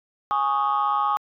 sine chord, Ab suspended fourth, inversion none, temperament equal, 830.6 / 1108.7 / 1244.5 Hz, Ab5 / Db6 / Eb6, 0 / 0 / 0 cents, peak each -23 dBFS, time 0.31-1.17 s, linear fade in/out 0 ms, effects tanh soft clip ceiling -14 dBFS

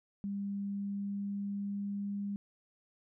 sine tone with pitch glide, 200 to 201.5 Hz, G3 to G3, +35 to +48 cents, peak -34 dBFS, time 0.24-2.36 s, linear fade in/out 0 ms, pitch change +13 cents, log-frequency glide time 0.59-2.11 s, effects none

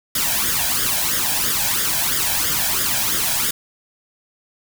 white noise with flanger, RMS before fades -20 dBFS, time 0.15-3.51 s, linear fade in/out 5 ms, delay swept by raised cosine 0.58 to 1.27 ms, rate 3 Hz, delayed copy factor +0.7, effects none

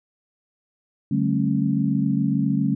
sine tone cluster, 145.5 / 190.6 / 217.8 / 272.4 Hz, D3 / G3 / A3 / C#4, -16 / -48 / -17 / -30 cents, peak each -24 dBFS, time 1.11-2.75 s, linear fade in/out 5 ms, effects none

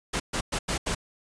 pink noise bursts at uneven times, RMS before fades -28 dBFS, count 5, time 0.13-0.2 / 0.33-0.41 / 0.52-0.59 / 0.68-0.78 / 0.86-0.95 s, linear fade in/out 10 ms, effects resampled to 22050 Hz

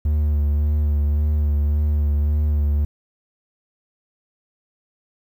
triangle tone with vibrato, 74 Hz, D2, 14 cents sharp, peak -14 dBFS, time 0.05-2.85 s, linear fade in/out 5 ms, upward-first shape sine, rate 1.8 Hz, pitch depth 29 cents each way, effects 9-bit

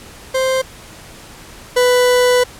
40% pulse tone pair in turn, 523.3 / 495.9 Hz, C5 / B4, 0 / +7 cents, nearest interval minor second, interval 93 cents, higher first, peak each -13 / -9 dBFS, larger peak second, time 0.34-0.62 / 1.76-2.44 s, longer second, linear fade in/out 10 ms, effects pink hiss -38 dBFS RMS until 2.59 s + low-pass 12000 Hz 12 dB/octave

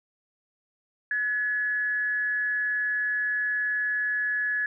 sine tone with frequency modulation, 1700 Hz, G#6, 40 cents sharp, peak -24 dBFS, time 1.11-4.66 s, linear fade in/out 2 ms, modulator 221 Hz, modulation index 0.25, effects none

